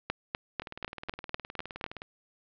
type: two click trains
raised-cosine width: 0.3 ms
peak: -23 / -13 dBFS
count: 28 / 8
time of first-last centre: 0.62-2.019 / 0.1-1.841 s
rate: 19.3 / 4.02 Hz
effects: low-pass 4000 Hz 12 dB/octave